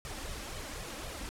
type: noise with flanger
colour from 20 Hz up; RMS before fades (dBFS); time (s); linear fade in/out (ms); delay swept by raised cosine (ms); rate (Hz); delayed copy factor
pink; -41; 0.05-1.29; 0; 1.6 to 3.8; 3.9; +0.8
effects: low-pass 11000 Hz 12 dB/octave